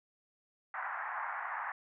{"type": "band-pass noise", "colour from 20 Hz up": "pink", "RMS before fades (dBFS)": -39, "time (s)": [0.74, 1.72], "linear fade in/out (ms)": 2, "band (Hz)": [770, 1900], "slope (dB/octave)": 48, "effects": []}